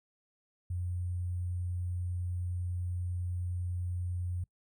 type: tone with sample-and-hold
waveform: sine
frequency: 89 Hz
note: F2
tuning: 33 cents sharp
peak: -32 dBFS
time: 0.7-4.44 s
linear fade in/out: 5 ms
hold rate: 8820 Hz
effects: noise-tail reverb RT60 0.1 s tail -24 dB re dry